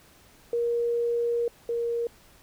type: tone pair in turn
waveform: sine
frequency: 472 / 469.3 Hz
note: A#4 / A#4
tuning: +22 / +12 cents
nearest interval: unison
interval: 10 cents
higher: first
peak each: -23 / -25 dBFS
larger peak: first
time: 0.53-1.48 / 1.69-2.07 s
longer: first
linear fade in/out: 2 ms
effects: pink hiss -56 dBFS RMS until 2.42 s